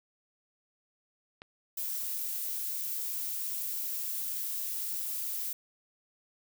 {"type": "click", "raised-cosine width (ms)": 0.3, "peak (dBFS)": -29, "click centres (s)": 1.419}
{"type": "noise", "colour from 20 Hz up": "violet", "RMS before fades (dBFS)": -35, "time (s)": [1.77, 5.53], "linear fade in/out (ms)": 5}
{"effects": []}